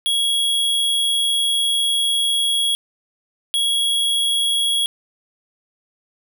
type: tone pair in turn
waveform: square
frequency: 3322 / 3322 Hz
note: G#7 / G#7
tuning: 0 / 0 cents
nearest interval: unison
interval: 0 cents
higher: neither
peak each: -17 dBFS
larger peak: neither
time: 0.06-2.75 / 3.54-4.86 s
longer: first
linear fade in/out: 0 ms
effects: none